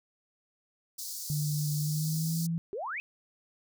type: high-pass noise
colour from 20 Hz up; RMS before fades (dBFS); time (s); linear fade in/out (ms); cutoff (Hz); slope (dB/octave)
pink; -39; 0.98-2.47; 10; 4500; 48
type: tone with pitch glide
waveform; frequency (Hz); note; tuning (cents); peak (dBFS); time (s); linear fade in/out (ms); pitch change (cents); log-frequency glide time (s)
sine; 149.1 to 166.4; D3 to E3; +27 to +17; -28; 1.3-2.58; 0; +190; 1.81-2.45
type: exponential sweep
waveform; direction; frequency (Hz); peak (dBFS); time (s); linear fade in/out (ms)
sine; up; 370 to 2637; -33; 2.73-3; 0
effects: none